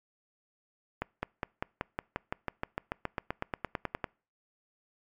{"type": "accelerating click train", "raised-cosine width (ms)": 0.5, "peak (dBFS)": -16, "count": 22, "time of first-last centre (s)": [1.02, 4.042], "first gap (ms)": 210, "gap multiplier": 0.96, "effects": ["noise-tail reverb RT60 0.4 s tail -26 dB re dry", "MP3 96 kbps"]}